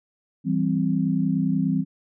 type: chord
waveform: sine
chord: C major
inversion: first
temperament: equal with one note detuned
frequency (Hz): 164.81 / 194.98 / 261.6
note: E3 / G3 / C4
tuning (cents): 0 / -9 / 0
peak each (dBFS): -24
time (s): 0.44-1.85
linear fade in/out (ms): 50
effects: none